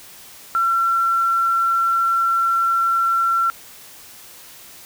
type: tone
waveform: sine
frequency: 1356 Hz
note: E6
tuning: 49 cents sharp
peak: -15 dBFS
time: 0.55-3.5 s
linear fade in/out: 0 ms
effects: white hiss -42 dBFS RMS until 4.85 s